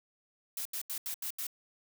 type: noise bursts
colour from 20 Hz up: blue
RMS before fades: -37 dBFS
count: 6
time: 0.57-1.468 s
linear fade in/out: 2 ms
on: 83 ms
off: 80 ms
effects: none